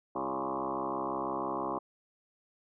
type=tone with frequency modulation; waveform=sine; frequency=695 Hz; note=F5; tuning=9 cents flat; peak=-31 dBFS; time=0.15-1.79 s; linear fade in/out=10 ms; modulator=66.1 Hz; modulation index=6.7; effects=none